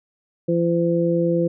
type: harmonic tone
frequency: 170 Hz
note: F3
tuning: 46 cents flat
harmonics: 1 / 2 / 3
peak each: -21 / -21 / -21 dBFS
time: 0.48-1.48 s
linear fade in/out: 10 ms
effects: none